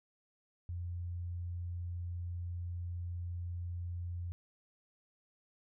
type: tone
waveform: sine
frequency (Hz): 87.4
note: F2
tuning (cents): +2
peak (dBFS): -37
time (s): 0.69-4.32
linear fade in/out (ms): 0
effects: none